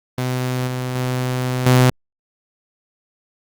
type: tone with level steps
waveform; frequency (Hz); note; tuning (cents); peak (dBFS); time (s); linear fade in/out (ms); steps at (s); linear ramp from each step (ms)
sawtooth; 126.9; B2; +47; -15 / -18 / -15 / -6; 0.18-1.9; 2; 0.67 / 0.95 / 1.66; 5
effects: Opus 24 kbps